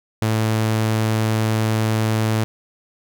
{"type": "tone", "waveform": "sawtooth", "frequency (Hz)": 110, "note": "A2", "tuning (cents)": 0, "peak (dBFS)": -13, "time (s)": [0.22, 2.44], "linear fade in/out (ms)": 0, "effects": []}